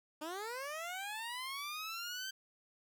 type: linear sweep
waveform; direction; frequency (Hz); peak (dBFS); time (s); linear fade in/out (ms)
15% pulse; up; 293.7 to 1568; -34; 0.21-2.31; 10
effects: none